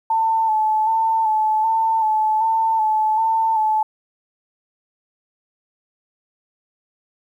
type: tone with vibrato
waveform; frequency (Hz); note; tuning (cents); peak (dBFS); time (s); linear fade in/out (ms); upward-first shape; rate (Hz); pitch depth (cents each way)
sine; 880; A5; 0; -15; 0.1-3.83; 5; square; 1.3; 28
effects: 9-bit